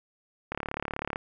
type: click train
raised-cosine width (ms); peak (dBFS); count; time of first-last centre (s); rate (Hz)
0.5; -16; 24; 0.52-1.159; 36
effects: none

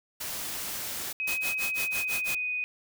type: noise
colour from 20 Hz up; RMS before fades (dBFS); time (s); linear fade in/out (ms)
white; -35; 0.2-1.13; 10
type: tone with pitch glide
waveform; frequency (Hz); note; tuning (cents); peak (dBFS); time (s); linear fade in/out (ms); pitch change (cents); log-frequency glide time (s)
sine; 2533 to 2489; D#7 to D#7; +30 to 0; -28; 1.2-2.64; 0; -30; 1.64-2.51
type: noise with tremolo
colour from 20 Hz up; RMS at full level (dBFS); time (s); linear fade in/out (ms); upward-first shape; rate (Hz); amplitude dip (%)
white; -32; 1.27-2.35; 5; sine; 6; 100
effects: none

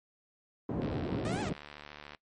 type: band-pass noise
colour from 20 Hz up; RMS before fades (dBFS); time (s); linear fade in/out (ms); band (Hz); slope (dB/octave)
pink; -34; 0.69-1.53; 2; 120 to 450; 12
type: click train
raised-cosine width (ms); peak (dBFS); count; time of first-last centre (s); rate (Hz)
0.3; -29; 99; 0.82-2.148; 73.8
type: exponential two-way sweep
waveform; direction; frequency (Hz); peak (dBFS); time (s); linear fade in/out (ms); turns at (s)
sawtooth; up then down; 587.3 to 869 to 587.3; -34; 1.25-1.49; 0; 1.41
effects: noise-tail reverb RT60 0.1 s tail -20 dB re dry + MP3 48 kbps

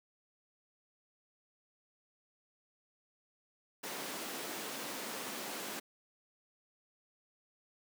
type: high-pass noise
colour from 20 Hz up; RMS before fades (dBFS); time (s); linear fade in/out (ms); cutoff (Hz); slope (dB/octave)
pink; -42; 3.83-5.8; 10; 220; 24
effects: none

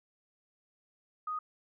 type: tone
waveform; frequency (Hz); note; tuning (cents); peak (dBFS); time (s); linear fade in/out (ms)
sine; 1244; D#6; -1; -33; 1.27-1.39; 5
effects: none

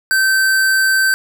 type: tone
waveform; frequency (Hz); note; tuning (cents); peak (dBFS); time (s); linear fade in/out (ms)
square; 1548; G6; -22; -12; 0.11-1.14; 0
effects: none

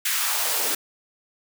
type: noise with high-pass filter sweep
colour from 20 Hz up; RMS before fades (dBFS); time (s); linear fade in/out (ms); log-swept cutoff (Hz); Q
white; -24; 0.05-0.75; 5; 1900 to 300; 1.7
effects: none

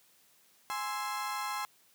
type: chord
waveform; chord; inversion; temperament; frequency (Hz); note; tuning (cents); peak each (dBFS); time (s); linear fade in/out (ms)
35% pulse; Ab augmented; none; equal; 830.6 / 1046.5 / 1318.5; Ab5 / C6 / E6; 0 / 0 / 0; -37 / -35 / -39; 0.7-1.65; 0
effects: white hiss -65 dBFS RMS until 1.94 s + high-pass 100 Hz 12 dB/octave

